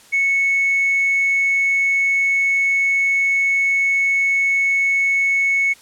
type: tone with hard clipping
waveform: triangle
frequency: 2207 Hz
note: C#7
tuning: 8 cents flat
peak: -14 dBFS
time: 0.12-5.74 s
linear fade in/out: 20 ms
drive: 2 dB
effects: white hiss -47 dBFS RMS until 5.81 s + low-pass 10000 Hz 12 dB/octave